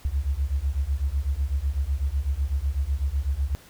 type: beating tone pair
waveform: sine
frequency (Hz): 65.5 / 73.5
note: C2 / D2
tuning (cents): +2 / +2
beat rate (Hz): 8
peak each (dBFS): -25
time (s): 0.05-3.55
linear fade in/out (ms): 0
effects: tanh soft clip ceiling -15 dBFS + pink hiss -51 dBFS RMS until 3.69 s